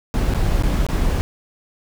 brown noise with dropouts, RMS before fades -18 dBFS, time 0.14-1.21 s, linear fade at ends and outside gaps 0 ms, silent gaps 0.337-0.346 / 0.624-0.635 / 0.865-0.887 s, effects none

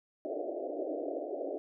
white band-pass noise, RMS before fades -37 dBFS, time 0.25-1.58 s, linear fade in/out 0 ms, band 280 to 690 Hz, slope 96 dB/octave, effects none

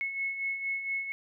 sine beating tone pair, 2187 / 2191.3 Hz, C#7 / C#7, -24 / -21 cents, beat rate 4.3 Hz, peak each -39 / -31 dBFS, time 0.01-1.12 s, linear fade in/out 0 ms, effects none

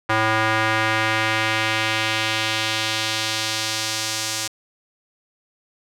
square tone with band-pass filter sweep, 110 Hz, A2, in tune, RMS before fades -22 dBFS, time 0.09-4.48 s, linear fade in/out 10 ms, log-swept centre 1400 to 6400 Hz, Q 1.2, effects none

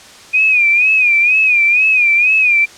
sine tone with vibrato, 2460 Hz, D#7, 20 cents flat, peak -8 dBFS, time 0.33-2.66 s, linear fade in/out 20 ms, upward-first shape sine, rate 2.1 Hz, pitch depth 94 cents each way, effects white hiss -38 dBFS RMS until 2.77 s + low-pass 7000 Hz 12 dB/octave

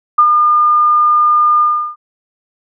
sine tone with ADSR envelope, 1210 Hz, D#6, 49 cents flat, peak -3 dBFS, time 0.18-1.96 s, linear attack 8 ms, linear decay 66 ms, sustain -4 dB, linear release 350 ms, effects none

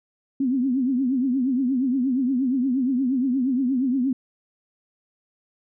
sine tone with vibrato, 258.6 Hz, C4, 20 cents flat, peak -19 dBFS, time 0.4-4.13 s, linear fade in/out 5 ms, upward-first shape triangle, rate 8.5 Hz, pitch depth 150 cents each way, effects none

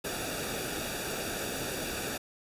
pink noise with comb filter, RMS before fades -35 dBFS, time 0.04-2.18 s, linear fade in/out 10 ms, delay 0.96 ms, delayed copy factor -0.7, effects resampled to 32000 Hz

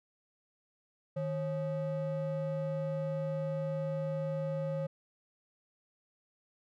triangle ring-modulated tone, 349.2 Hz, F4, in tune, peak -27 dBFS, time 1.16-4.87 s, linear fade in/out 10 ms, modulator 193 Hz, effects none

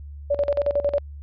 sine tone with tremolo, 573 Hz, D5, 43 cents flat, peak -17 dBFS, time 0.3-0.99 s, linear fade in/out 10 ms, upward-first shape square, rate 11 Hz, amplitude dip 80%, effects added 72 Hz sine -35 dBFS peak until 1.22 s + resampled to 11025 Hz

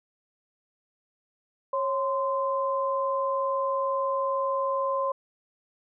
sine tone pair together, 547 / 1036.8 Hz, C#5 / C6, -23 / -16 cents, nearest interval major seventh, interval 1107 cents, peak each -27 dBFS, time 1.73-5.12 s, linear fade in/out 5 ms, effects none

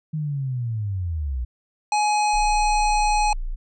sine linear sweep, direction down, 157.9 to 58 Hz, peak -23 dBFS, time 0.13-1.45 s, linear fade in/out 10 ms
harmonic tone, 840 Hz, G#5, 19 cents sharp, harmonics 1 / 3 / 5 / 7 / 9 / 10, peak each -18 / -28 / -32 / -35 / -37 / -38 dBFS, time 1.92-3.33 s, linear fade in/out 2 ms
sine tone, 29.14 Hz, A#0, in tune, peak -24 dBFS, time 2.33-3.56 s, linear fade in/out 20 ms
effects none

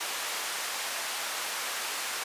pink band-pass noise, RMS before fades -34 dBFS, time 0-2.24 s, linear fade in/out 10 ms, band 880 to 13000 Hz, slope 12 dB/octave, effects resampled to 32000 Hz

